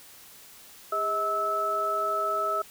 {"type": "tone cluster", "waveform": "sine", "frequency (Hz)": [407.1, 638, 1304], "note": ["G#4", "D#5", "E6"], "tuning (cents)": [-35, 43, -19], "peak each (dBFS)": [-35, -31, -26], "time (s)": [0.92, 2.62], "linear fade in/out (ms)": 5, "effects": ["white hiss -50 dBFS RMS until 2.7 s"]}